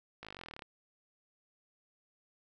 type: slowing click train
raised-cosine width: 0.3 ms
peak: -29 dBFS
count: 18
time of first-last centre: 0.23-0.622 s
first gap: 18 ms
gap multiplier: 1.03
effects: none